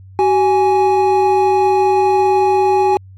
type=tone pair together; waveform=triangle; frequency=380 / 830.2 Hz; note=F#4 / G#5; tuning=+46 / -1 cents; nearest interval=octave + major second; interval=1353 cents; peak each=-11 dBFS; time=0.19-2.97 s; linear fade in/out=0 ms; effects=added 95 Hz sine -36 dBFS peak until 3.17 s + AAC 48 kbps